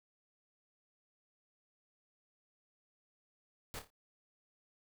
pink noise with echo, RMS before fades -44 dBFS, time 3.74-3.79 s, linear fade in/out 0 ms, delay 28 ms, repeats 4, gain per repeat -8 dB, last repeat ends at 3.902 s, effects none

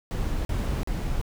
brown noise bursts, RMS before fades -27 dBFS, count 3, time 0.11-1.214 s, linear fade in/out 0 ms, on 340 ms, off 42 ms, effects none

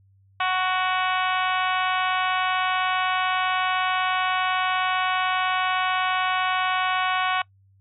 harmonic tone with a mistuned harmonic, 370.5 Hz, F#4, 2 cents sharp, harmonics 2 / 3 / 4 / 5 / 6 / 7 / 8 / 9 / 10, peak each -26 / -25 / -28 / -34 / -32 / -33 / -33 / -38 / -40 dBFS, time 0.4-7.42 s, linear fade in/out 5 ms, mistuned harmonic 6, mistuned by +27 cents, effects noise-tail reverb RT60 0.1 s tail -23 dB re dry + added 97 Hz sine -55 dBFS peak until 7.8 s

